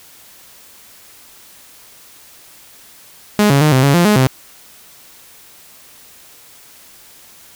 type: tone with pitch steps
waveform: sawtooth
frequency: 208.6 / 139.5 / 152.4 / 130.4 / 140.3 / 173.6 / 210.1 / 130.5 Hz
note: G#3 / C#3 / D#3 / C3 / C#3 / F3 / G#3 / C3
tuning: +8 / +11 / -36 / -5 / +21 / -10 / +20 / -4 cents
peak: -5 dBFS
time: 3.39-4.27 s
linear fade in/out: 0 ms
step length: 110 ms
effects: white hiss -43 dBFS RMS until 7.55 s